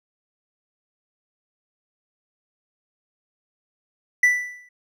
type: tone with exponential decay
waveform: triangle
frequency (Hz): 1975.5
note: B6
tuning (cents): 0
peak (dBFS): -9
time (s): 4.23-4.69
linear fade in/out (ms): 5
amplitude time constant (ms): 98
effects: none